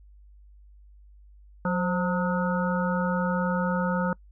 harmonic tone with a mistuned harmonic, 181.6 Hz, F#3, 32 cents flat, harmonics 1 / 3 / 5 / 7 / 8, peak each -25 / -30 / -32 / -33 / -34 dBFS, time 1.65-4.13 s, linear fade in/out 2 ms, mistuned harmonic 3, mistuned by -61 cents, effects noise-tail reverb RT60 0.1 s tail -26 dB re dry + added 50 Hz sine -49 dBFS peak until 4.31 s

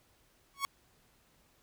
sawtooth tone with exponential growth, 1108.7 Hz, C#6, in tune, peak -23 dBFS, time 0.54-0.65 s, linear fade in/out 0 ms, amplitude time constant 22 ms, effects pink hiss -68 dBFS RMS until 1.62 s

